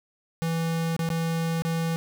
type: tone with dropouts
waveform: square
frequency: 164.81 Hz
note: E3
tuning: in tune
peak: -25 dBFS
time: 0.42-1.96 s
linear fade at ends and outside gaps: 0 ms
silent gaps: 0.965-0.992 / 1.09-1.102 / 1.621-1.65 s
effects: none